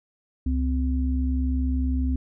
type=tone pair together; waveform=sine; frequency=68.02 / 256.8 Hz; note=C#2 / C4; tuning=-32 / -32 cents; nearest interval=octave + major seventh; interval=2300 cents; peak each=-22 / -27 dBFS; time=0.46-2.16 s; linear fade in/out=5 ms; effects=none